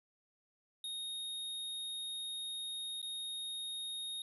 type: tone with dropouts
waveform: square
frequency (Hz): 3723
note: A#7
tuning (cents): -3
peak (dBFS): -40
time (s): 0.84-4.22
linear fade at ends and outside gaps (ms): 2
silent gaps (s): 3.017-3.027
effects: resampled to 32000 Hz